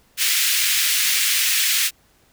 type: high-pass noise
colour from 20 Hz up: pink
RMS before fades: -19 dBFS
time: 0.17-1.91 s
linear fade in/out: 50 ms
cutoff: 2000 Hz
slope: 24 dB/octave
effects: pink hiss -58 dBFS RMS until 2.32 s